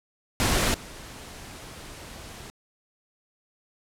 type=noise with level steps; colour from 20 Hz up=pink; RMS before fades=-23 / -42 dBFS; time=0.4-2.5 s; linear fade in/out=0 ms; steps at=0.74 s; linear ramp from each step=2 ms; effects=low-pass 11000 Hz 12 dB/octave